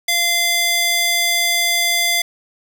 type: tone with high-pass filter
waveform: square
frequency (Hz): 689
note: F5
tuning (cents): -24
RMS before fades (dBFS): -17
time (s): 0.08-2.22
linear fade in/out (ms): 5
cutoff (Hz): 2200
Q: 0.91
effects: none